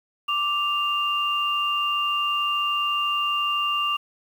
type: tone pair together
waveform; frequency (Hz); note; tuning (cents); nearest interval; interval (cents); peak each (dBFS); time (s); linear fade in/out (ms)
sine; 1174.7 / 2794; D6 / F7; 0 / 0; octave + minor third; 1500; -24; 0.28-3.97; 10
effects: 8-bit